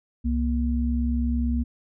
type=tone pair together; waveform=sine; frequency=66.7 / 237.7 Hz; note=C2 / A#3; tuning=+34 / +34 cents; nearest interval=octave + minor seventh; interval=2200 cents; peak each=-23 / -25 dBFS; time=0.24-1.64 s; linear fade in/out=20 ms; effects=none